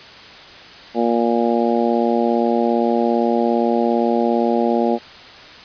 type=harmonic tone; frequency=117.5 Hz; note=A#2; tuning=14 cents sharp; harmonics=2 / 3 / 4 / 5 / 6 / 7; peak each=-19 / -21 / -22 / -23 / -24 / -24 dBFS; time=0.94-4.99 s; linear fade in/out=50 ms; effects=white hiss -39 dBFS RMS until 5.64 s + resampled to 11025 Hz